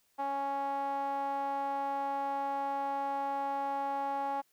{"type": "tone with band-pass filter", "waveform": "sawtooth", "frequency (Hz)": 277.2, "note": "C#4", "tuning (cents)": 0, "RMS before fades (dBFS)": -34, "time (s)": [0.18, 4.42], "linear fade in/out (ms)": 20, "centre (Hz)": 850, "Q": 4.9, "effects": ["white hiss -72 dBFS RMS until 4.52 s"]}